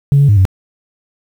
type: tone with pitch steps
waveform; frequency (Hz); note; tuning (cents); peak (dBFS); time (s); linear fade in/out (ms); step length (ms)
sine; 140.7 / 141.7 / 103 / 94.3; C#3 / C#3 / G#2 / F#2; +26 / +38 / -14 / +33; -4; 0.12-0.452; 0; 83
effects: tanh soft clip ceiling -2 dBFS + 7-bit